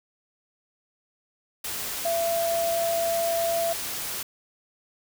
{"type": "tone in noise", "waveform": "sine", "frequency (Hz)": 673, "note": "E5", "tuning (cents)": 36, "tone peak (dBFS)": -23, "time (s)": [2.05, 3.73], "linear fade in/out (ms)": 5, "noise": "white", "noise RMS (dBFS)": -32, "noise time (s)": [1.64, 4.23], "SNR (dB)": 6, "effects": []}